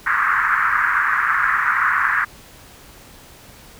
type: band-pass noise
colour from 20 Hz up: white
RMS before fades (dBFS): -18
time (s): 0.06-2.25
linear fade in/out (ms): 10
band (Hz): 1100 to 1800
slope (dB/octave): 48
effects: pink hiss -44 dBFS RMS until 3.79 s